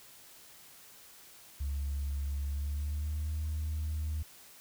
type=tone with pitch glide; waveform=sine; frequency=70.2 to 77 Hz; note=C#2 to D#2; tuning=+22 to -17 cents; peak=-30 dBFS; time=1.6-4.23 s; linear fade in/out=10 ms; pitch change=+161 cents; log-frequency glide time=2.44-3.31 s; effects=tanh soft clip ceiling -29 dBFS + white hiss -55 dBFS RMS until 4.6 s